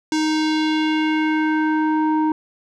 square tone with low-pass filter sweep, 311.1 Hz, D#4, in tune, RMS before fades -19 dBFS, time 0.12-2.32 s, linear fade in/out 2 ms, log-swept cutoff 6200 to 840 Hz, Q 1.9, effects none

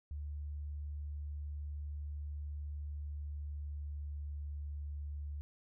sine tone with pitch glide, 73.42 to 72.95 Hz, D2 to D2, 0 to -11 cents, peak -39 dBFS, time 0.11-5.41 s, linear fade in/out 0 ms, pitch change -11 cents, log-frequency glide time 2.91-4.37 s, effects none

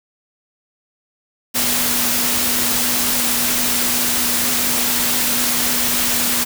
sine tone in noise, 243.1 Hz, B3, 27 cents flat, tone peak -28 dBFS, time 1.54-6.45 s, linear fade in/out 20 ms, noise white, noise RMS -18 dBFS, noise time 1.54-6.45 s, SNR -13 dB, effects none

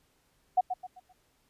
sine tone with echo, 737 Hz, F#5, 7 cents flat, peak -19 dBFS, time 0.57-0.61 s, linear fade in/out 10 ms, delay 130 ms, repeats 4, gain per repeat -9 dB, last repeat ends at 1.13 s, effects pink hiss -70 dBFS RMS until 1.49 s + resampled to 32000 Hz

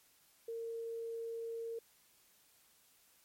sine tone, 458.7 Hz, A#4, 28 cents flat, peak -39 dBFS, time 0.48-1.79 s, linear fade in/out 5 ms, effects white hiss -68 dBFS RMS until 3.24 s + MP3 64 kbps

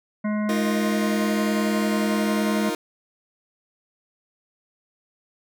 harmonic tone, 211.1 Hz, G#3, 29 cents sharp, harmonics 1 / 3 / 5 / 7 / 9 / 10, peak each -22 / -32 / -36 / -39 / -41 / -42 dBFS, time 0.24-2.7 s, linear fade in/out 10 ms
sawtooth chord, Eb suspended second, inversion none, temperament just, 311.1 / 350 / 466.7 Hz, Eb4 / F4 / Bb4, 0 / +4 / +2 cents, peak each -24 / -25 / -26 dBFS, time 0.49-2.75 s, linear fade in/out 2 ms
effects none

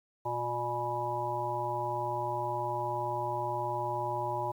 harmonic tone with a mistuned harmonic, 120 Hz, B2, 49 cents flat, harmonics 1 / 3 / 5 / 7 / 8, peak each -40 / -39 / -38 / -35 / -35 dBFS, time 0.25-4.52 s, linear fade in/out 10 ms, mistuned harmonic 8, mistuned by +34 cents, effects 10-bit

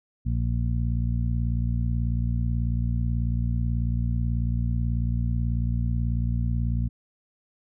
harmonic tone, 58.27 Hz, A#1, in tune, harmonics 1 / 2 / 3 / 4, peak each -25 / -26 / -34 / -34 dBFS, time 0.25-6.89 s, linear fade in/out 20 ms, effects none

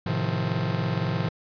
45% pulse chord, F dominant seventh, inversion first, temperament just, 109.13 / 130.96 / 157.15 / 174.61 Hz, A2 / C3 / Eb3 / F3, -14 / +2 / +18 / 0 cents, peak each -30 dBFS, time 0.06-1.29 s, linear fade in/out 5 ms, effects resampled to 11025 Hz

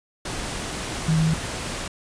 sine tone in noise, 159.9 Hz, D#3, 48 cents sharp, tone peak -17 dBFS, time 1.08-1.34 s, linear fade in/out 5 ms, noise pink, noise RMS -30 dBFS, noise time 0.25-1.88 s, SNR +10 dB, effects resampled to 22050 Hz

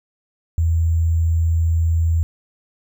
sine tone with sample-and-hold, 82.41 Hz, E2, in tune, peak -14 dBFS, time 0.58-2.23 s, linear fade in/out 0 ms, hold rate 7350 Hz, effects none

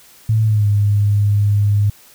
sine tone with pitch glide, 110 to 102.63 Hz, A2 to G#2, 0 to -20 cents, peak -11 dBFS, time 0.29-1.9 s, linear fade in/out 5 ms, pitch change -120 cents, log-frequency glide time 0.44-0.67 s, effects white hiss -46 dBFS RMS until 2.14 s

